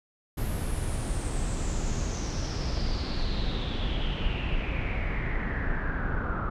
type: noise with low-pass filter sweep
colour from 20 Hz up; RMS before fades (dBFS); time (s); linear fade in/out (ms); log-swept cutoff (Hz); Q
brown; -29; 0.37-6.5; 10; 12000 to 1300; 6.7
effects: none